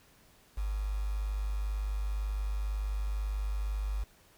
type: tone with quantisation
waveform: sine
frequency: 51 Hz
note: G#1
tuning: 31 cents flat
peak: -30 dBFS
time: 0.57-4.04 s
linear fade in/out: 10 ms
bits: 8
effects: pink hiss -62 dBFS RMS until 4.37 s